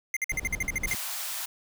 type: tone bursts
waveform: square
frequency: 2093 Hz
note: C7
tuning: in tune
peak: -26 dBFS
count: 11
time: 0.14-0.936 s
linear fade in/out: 2 ms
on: 26 ms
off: 51 ms
type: noise with tremolo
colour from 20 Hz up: brown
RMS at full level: -34 dBFS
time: 0.32-0.95 s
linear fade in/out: 0 ms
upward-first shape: triangle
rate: 10 Hz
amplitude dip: 60%
type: high-pass noise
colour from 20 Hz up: white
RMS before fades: -34 dBFS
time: 0.87-1.46 s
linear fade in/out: 10 ms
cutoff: 630 Hz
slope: 48 dB/octave
effects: none